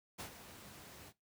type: noise with ADSR envelope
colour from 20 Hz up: pink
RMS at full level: -43 dBFS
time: 0.18-1.13 s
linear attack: 22 ms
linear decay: 92 ms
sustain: -11 dB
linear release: 53 ms
effects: noise-tail reverb RT60 0.2 s tail -19 dB re dry + high-pass 80 Hz 12 dB/octave